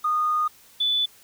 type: tone pair in turn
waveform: triangle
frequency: 1230 / 3479 Hz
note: D#6 / A7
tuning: -20 / -20 cents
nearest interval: octave + tritone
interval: 1800 cents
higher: second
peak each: -16 dBFS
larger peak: neither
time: 0.04-0.48 / 0.8-1.06 s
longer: first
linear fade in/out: 10 ms
effects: tanh soft clip ceiling -18 dBFS + white hiss -53 dBFS RMS until 1.23 s